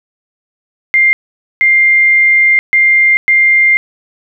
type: tone bursts at uneven times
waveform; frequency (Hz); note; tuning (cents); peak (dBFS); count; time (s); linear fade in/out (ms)
sine; 2100; C7; +6; -5; 4; 0.94-1.13 / 1.61-2.59 / 2.73-3.17 / 3.28-3.77; 0
effects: none